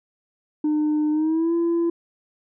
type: tone with pitch glide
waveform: sine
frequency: 302.9 to 338 Hz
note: D#4 to E4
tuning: -46 to +43 cents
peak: -16 dBFS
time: 0.64-1.9 s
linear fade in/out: 5 ms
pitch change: +189 cents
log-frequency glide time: 1.11-1.54 s
effects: tanh soft clip ceiling -17 dBFS